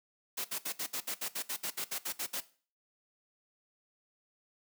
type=noise bursts; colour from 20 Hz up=white; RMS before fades=-36 dBFS; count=15; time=0.37-2.406 s; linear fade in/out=10 ms; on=76 ms; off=64 ms; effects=noise-tail reverb RT60 0.4 s tail -17 dB re dry + high-pass 200 Hz 12 dB/octave